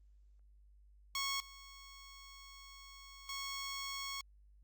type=tone with level steps; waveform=10% pulse; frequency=1100 Hz; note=C#6; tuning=14 cents flat; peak=-27 / -45 / -32 dBFS; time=1.15-4.21 s; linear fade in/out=2 ms; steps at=1.4 / 3.29 s; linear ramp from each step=2 ms; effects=added 50 Hz sine -60 dBFS peak until 4.63 s + Opus 32 kbps